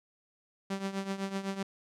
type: tone with tremolo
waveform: sawtooth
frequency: 194.9 Hz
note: G3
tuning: 10 cents flat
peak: -26 dBFS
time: 0.7-1.63 s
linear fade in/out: 5 ms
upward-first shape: triangle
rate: 7.9 Hz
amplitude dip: 80%
effects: low-pass 8000 Hz 12 dB/octave